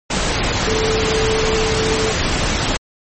sine tone in noise, 440 Hz, A4, in tune, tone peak -18 dBFS, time 0.67-2.12 s, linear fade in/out 5 ms, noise pink, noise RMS -18 dBFS, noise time 0.1-2.77 s, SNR -3 dB, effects MP3 32 kbps

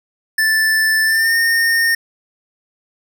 square tone with pitch glide, 1760 to 1832.6 Hz, A6 to A#6, 0 to -30 cents, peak -13 dBFS, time 0.38-1.95 s, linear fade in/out 5 ms, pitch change +70 cents, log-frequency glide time 1.04-1.36 s, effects none

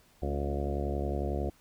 harmonic tone with a mistuned harmonic, 71 Hz, C#2, 42 cents sharp, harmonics 1 / 2 / 3 / 4 / 5 / 6 / 7 / 8 / 9 / 10, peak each -32 / -39 / -40 / -42 / -38 / -41 / -42 / -41 / -44 / -42 dBFS, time 0.22-1.5 s, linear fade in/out 5 ms, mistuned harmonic 4, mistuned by -32 cents, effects pink hiss -63 dBFS RMS until 1.6 s

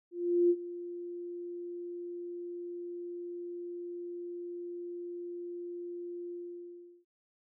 sine tone with ADSR envelope, 349.2 Hz, F4, in tune, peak -21 dBFS, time 0.11-7.05 s, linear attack 390 ms, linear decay 54 ms, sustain -17 dB, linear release 730 ms, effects none

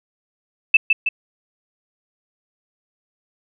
sine tone with echo, 2637 Hz, E7, in tune, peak -6 dBFS, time 0.74-0.77 s, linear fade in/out 5 ms, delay 160 ms, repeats 2, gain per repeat -5 dB, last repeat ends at 1.09 s, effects none

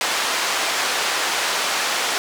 pink band-pass noise, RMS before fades -22 dBFS, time 0.01-2.18 s, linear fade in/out 0 ms, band 740 to 7300 Hz, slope 12 dB/octave, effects none

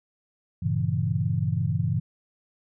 sine chord, G diminished seventh, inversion none, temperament equal, 98 / 116.54 / 138.59 / 164.81 Hz, G2 / Bb2 / Db3 / Fb3, 0 / 0 / 0 / 0 cents, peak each -28 dBFS, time 0.62-2 s, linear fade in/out 10 ms, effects none

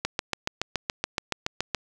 click train, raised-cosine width 0.2 ms, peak -8 dBFS, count 13, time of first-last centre 0.05-1.747 s, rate 7.07 Hz, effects none

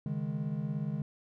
triangle chord, C# suspended second, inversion none, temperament equal, 138.59 / 155.56 / 207.7 Hz, C#3 / D#3 / G#3, 0 / 0 / 0 cents, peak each -35 / -33 / -35 dBFS, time 0.06-1.02 s, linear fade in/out 2 ms, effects none

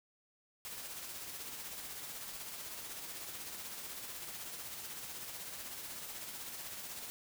white noise with tremolo, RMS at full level -44 dBFS, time 0.65-7.1 s, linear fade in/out 0 ms, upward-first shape sine, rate 16 Hz, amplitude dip 35%, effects none

